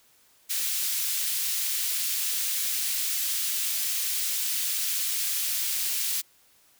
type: high-pass noise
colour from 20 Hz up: white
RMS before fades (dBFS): -28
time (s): 0.49-6.22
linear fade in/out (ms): 20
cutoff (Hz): 2600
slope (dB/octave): 12
effects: white hiss -61 dBFS RMS until 6.79 s